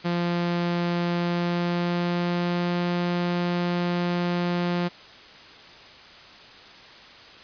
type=tone with pitch glide; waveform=sawtooth; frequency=173.4 to 175.41 Hz; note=F3 to F3; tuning=-12 to +8 cents; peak=-19 dBFS; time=0.04-4.89 s; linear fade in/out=20 ms; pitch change=+20 cents; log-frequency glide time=1.12-2.79 s; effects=white hiss -46 dBFS RMS until 7.43 s + resampled to 11025 Hz